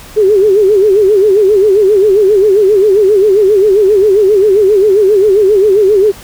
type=tone with vibrato; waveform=sine; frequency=403.5 Hz; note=G#4; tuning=50 cents flat; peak=-4 dBFS; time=0.16-6.12 s; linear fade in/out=20 ms; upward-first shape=sine; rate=7.5 Hz; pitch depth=130 cents each way; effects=pink hiss -33 dBFS RMS until 6.23 s